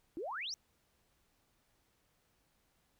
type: exponential sweep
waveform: sine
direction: up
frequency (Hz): 300 to 6070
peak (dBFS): -38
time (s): 0.17-0.54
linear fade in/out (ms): 0
effects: pink hiss -75 dBFS RMS until 2.99 s